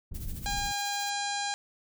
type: low-pass noise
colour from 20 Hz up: pink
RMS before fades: -37 dBFS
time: 0.11-0.72 s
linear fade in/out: 5 ms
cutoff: 150 Hz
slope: 12 dB/octave
type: noise with tremolo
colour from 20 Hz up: blue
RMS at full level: -44 dBFS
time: 0.14-1.1 s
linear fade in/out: 10 ms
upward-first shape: sine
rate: 14 Hz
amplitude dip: 65%
type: harmonic tone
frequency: 810 Hz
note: G#5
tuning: 43 cents flat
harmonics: 1 / 2 / 3 / 4 / 5 / 6 / 7 / 8 / 9 / 10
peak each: -33 / -37 / -42 / -42 / -38 / -43 / -45 / -44 / -41 / -43 dBFS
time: 0.46-1.54 s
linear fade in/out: 0 ms
effects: none